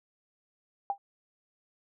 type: tone with exponential decay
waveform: sine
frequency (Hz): 798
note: G5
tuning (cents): +31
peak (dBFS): -23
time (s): 0.9-0.98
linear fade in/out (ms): 1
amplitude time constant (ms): 17
effects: none